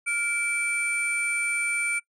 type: tone cluster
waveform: sine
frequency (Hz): 1408 / 2324 / 8950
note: F6 / D7 / C#9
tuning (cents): +14 / -19 / +16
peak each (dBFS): -32 / -24 / -31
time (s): 0.06-2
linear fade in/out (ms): 20
effects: noise-tail reverb RT60 0.1 s tail -23 dB re dry + tanh soft clip ceiling -18 dBFS